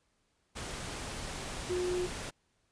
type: tone in noise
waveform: sine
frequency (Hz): 360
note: F#4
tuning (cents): -47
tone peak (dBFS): -30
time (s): 1.69-2.07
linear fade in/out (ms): 20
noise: pink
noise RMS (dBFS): -40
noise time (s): 0.55-2.31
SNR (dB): +7
effects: pink hiss -75 dBFS RMS until 2.71 s + resampled to 22050 Hz